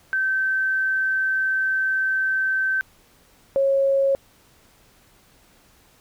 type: tone pair in turn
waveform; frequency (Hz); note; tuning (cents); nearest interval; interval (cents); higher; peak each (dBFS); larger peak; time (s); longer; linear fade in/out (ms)
sine; 1546 / 546.6; G6 / C#5; -24 / -24; octave + tritone; 1800; first; -19 / -16; second; 0.13-2.81 / 3.56-4.15; first; 0
effects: pink hiss -56 dBFS RMS until 6 s